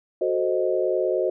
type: chord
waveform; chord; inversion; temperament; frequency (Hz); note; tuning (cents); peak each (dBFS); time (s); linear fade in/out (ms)
sine; F# diminished seventh; none; equal; 370 / 440 / 523.3 / 622.3; F#4 / A4 / C5 / Eb5; 0 / 0 / 0 / 0; -24 / -29 / -25 / -26; 0.21-1.3; 5
effects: none